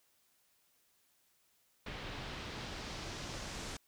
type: noise with low-pass filter sweep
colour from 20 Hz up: pink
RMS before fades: -44 dBFS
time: 1.86-3.77 s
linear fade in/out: 5 ms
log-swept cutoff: 3200 to 7200 Hz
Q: 1.3
effects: white hiss -73 dBFS RMS until 3.87 s